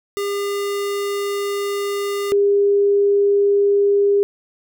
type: tone pair in turn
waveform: square / sine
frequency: 403.3 / 403.3 Hz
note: G4 / G4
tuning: +49 / +49 cents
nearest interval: unison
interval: 0 cents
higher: neither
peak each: -21 / -12 dBFS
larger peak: second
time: 0.17-2.32 / 2.32-4.23 s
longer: first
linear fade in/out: 0 ms
effects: none